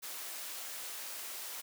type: high-pass noise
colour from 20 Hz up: white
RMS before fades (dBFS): -43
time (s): 0.02-1.62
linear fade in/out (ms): 20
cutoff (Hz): 430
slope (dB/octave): 12
effects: none